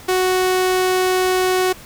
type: tone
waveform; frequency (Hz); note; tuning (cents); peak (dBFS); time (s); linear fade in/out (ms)
sawtooth; 370; F#4; 0; -11; 0.08-1.73; 10
effects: pink hiss -40 dBFS RMS until 1.85 s